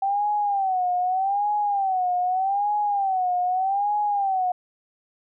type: tone with vibrato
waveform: sine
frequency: 774 Hz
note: G5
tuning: 22 cents flat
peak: -20 dBFS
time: 0.02-4.52 s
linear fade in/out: 5 ms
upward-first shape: sine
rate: 0.82 Hz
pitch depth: 130 cents each way
effects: none